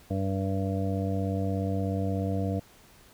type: harmonic tone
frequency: 96.7 Hz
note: G2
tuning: 23 cents flat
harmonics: 1 / 2 / 3 / 5 / 6 / 7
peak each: -29 / -32 / -34 / -36 / -41 / -37 dBFS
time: 0.1-2.6 s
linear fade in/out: 10 ms
effects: pink hiss -56 dBFS RMS until 3.13 s